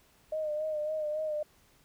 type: tone with vibrato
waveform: sine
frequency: 613 Hz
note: D#5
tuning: 26 cents flat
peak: -30 dBFS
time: 0.32-1.43 s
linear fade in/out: 5 ms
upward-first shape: sine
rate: 3.6 Hz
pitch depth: 40 cents each way
effects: pink hiss -64 dBFS RMS until 1.84 s